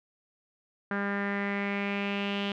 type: tone with low-pass filter sweep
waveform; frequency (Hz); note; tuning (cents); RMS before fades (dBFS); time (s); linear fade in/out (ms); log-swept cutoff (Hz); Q
sawtooth; 200.7; G3; +41; -31; 0.91-2.52; 2; 1600 to 3100; 4.7
effects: none